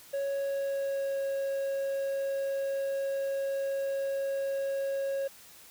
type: tone with pitch glide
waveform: triangle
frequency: 554.4 to 548 Hz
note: C#5 to C#5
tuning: 0 to -20 cents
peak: -27 dBFS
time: 0.13-5.28 s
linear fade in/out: 10 ms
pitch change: -20 cents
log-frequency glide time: 0.34-1.24 s
effects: white hiss -53 dBFS RMS until 5.7 s